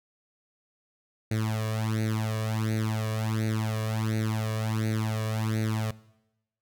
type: tone with flanger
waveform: sawtooth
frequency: 109.8 Hz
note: A2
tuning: 3 cents flat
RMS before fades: -28 dBFS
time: 1.31-5.91 s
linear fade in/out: 5 ms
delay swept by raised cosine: 0.47 to 1.77 ms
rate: 1.4 Hz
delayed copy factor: +0.9
effects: noise-tail reverb RT60 0.9 s tail -20 dB re dry